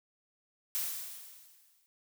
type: noise with exponential decay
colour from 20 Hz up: blue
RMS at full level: -32 dBFS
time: 0.75-1.86 s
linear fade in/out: 0 ms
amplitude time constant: 240 ms
effects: none